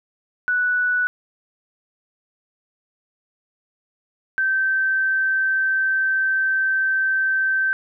sine tone pair in turn, 1480 / 1551.2 Hz, F#6 / G6, 0 / -19 cents, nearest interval minor second, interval 81 cents, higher second, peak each -17 dBFS, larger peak neither, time 0.48-1.07 / 4.38-7.73 s, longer second, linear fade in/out 0 ms, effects none

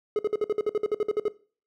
triangle tone bursts, 422.9 Hz, G#4, 31 cents sharp, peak -19 dBFS, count 14, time 0.16-1.282 s, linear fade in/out 2 ms, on 30 ms, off 54 ms, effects noise-tail reverb RT60 0.4 s tail -19 dB re dry

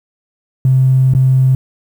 triangle tone with dropouts, 130.81 Hz, C3, in tune, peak -3 dBFS, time 0.65-1.55 s, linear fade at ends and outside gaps 2 ms, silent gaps 1.137-1.149 s, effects tanh soft clip ceiling -5 dBFS + 7-bit

